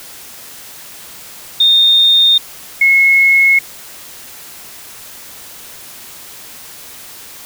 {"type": "tone pair in turn", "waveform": "sine", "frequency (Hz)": [3659, 2176], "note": ["A#7", "C#7"], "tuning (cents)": [-33, -33], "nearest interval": "major sixth", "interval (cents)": 900, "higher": "first", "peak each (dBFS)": -6, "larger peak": "neither", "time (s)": [[1.6, 2.38], [2.81, 3.59]], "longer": "neither", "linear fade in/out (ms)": 5, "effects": ["white hiss -34 dBFS RMS until 7.45 s"]}